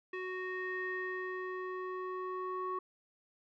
square tone with low-pass filter sweep, 370 Hz, F#4, in tune, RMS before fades -39 dBFS, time 0.13-2.79 s, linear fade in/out 5 ms, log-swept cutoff 2200 to 1200 Hz, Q 6.6, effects none

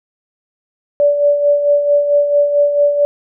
sine tone with tremolo, 579 Hz, D5, 25 cents flat, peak -7 dBFS, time 1-3.05 s, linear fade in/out 0 ms, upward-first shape sine, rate 4.5 Hz, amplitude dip 55%, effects none

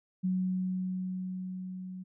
sine tone with level ramp, 185 Hz, F#3, in tune, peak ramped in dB -26 to -39 dBFS, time 0.23-2.04 s, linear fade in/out 20 ms, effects none

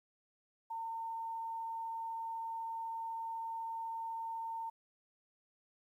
sine tone, 908 Hz, A#5, 46 cents flat, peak -38 dBFS, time 0.7-4.7 s, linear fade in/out 10 ms, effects 12-bit

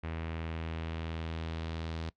sawtooth tone with low-pass filter sweep, 81.4 Hz, E2, 21 cents flat, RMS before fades -38 dBFS, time 0.03-2.1 s, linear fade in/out 10 ms, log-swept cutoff 2400 to 4200 Hz, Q 1.7, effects noise-tail reverb RT60 0.1 s tail -20 dB re dry

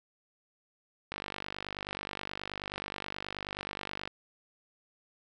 click train, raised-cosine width 0.3 ms, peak -20 dBFS, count 147, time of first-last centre 1.12-4.075 s, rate 49.4 Hz, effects none

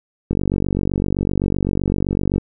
click train, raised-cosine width 3 ms, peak -6 dBFS, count 100, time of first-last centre 0.31-2.381 s, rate 47.8 Hz, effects none

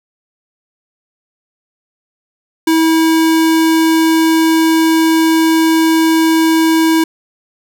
square tone, 323.2 Hz, E4, 34 cents flat, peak -9 dBFS, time 2.67-7.04 s, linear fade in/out 5 ms, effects none

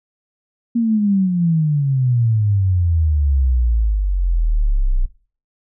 sine exponential sweep, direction down, 237.4 to 30 Hz, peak -13 dBFS, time 0.75-5.06 s, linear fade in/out 10 ms, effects noise-tail reverb RT60 0.4 s tail -17 dB re dry

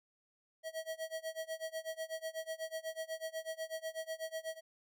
square tone with tremolo, 643 Hz, E5, 43 cents flat, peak -37 dBFS, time 0.63-4.61 s, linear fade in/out 50 ms, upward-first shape sine, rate 8.1 Hz, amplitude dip 95%, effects none

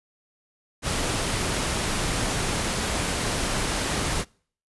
pink noise, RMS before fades -26 dBFS, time 0.82-4.25 s, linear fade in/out 50 ms, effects noise-tail reverb RT60 0.5 s tail -26 dB re dry + resampled to 24000 Hz

